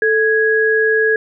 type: tone pair together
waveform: sine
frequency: 440 / 1661.2 Hz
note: A4 / G#6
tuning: 0 / 0 cents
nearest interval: octave + major seventh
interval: 2300 cents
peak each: -14 dBFS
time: 0.02-1.16 s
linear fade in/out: 2 ms
effects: none